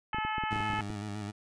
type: harmonic tone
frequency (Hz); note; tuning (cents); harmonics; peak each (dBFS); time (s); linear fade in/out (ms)
432.2; A4; -31; 2 / 3 / 4 / 5 / 6 / 7; -33 / -37 / -39 / -41 / -43 / -44; 0.13-0.81; 2
type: clicks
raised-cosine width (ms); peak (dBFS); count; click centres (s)
3; -26; 12; 0.146 / 0.185 / 0.25 / 0.382 / 0.437 / 0.529 / 0.56 / 0.604 / 0.703 / 0.735 / 0.791 / 0.902
type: tone with vibrato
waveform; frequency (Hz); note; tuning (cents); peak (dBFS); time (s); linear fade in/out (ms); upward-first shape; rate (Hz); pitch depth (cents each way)
20% pulse; 103.83; G#2; 0; -31; 0.5-1.32; 20; square; 7.7; 41
effects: resampled to 22050 Hz